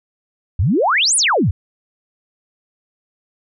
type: exponential two-way sweep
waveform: sine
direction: up then down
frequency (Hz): 73.42 to 10548 to 73.42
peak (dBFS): -12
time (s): 0.59-1.51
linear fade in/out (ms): 5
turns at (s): 1.16
effects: none